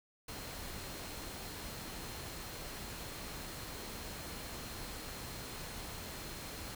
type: tone in noise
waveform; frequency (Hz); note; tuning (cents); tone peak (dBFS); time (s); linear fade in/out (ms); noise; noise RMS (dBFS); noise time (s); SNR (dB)
sine; 4186; C8; 0; -56; 0.28-6.75; 5; pink; -45; 0.28-6.75; -14
effects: none